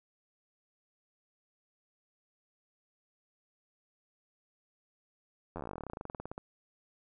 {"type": "slowing click train", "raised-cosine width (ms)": 1, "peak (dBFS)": -26, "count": 28, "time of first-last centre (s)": [5.56, 6.379], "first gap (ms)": 11, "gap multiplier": 1.07, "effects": []}